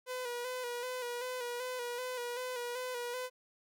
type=tone with vibrato; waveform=sawtooth; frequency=493.9 Hz; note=B4; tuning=in tune; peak=-33 dBFS; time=0.06-3.3 s; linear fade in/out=50 ms; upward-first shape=square; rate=2.6 Hz; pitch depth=41 cents each way; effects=none